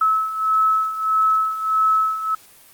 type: beating tone pair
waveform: sine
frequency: 1296 / 1297.6 Hz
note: E6 / E6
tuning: -30 / -28 cents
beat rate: 1.6 Hz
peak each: -22 / -17 dBFS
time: 0.01-2.35 s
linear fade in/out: 5 ms
effects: white hiss -48 dBFS RMS until 2.73 s + Opus 32 kbps